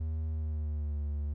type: tone with pitch glide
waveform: triangle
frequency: 78.9 to 73.19 Hz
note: D#2 to D2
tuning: +25 to -5 cents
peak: -29 dBFS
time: 0-1.34 s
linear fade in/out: 10 ms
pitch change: -130 cents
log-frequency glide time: 0.28-0.99 s
effects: none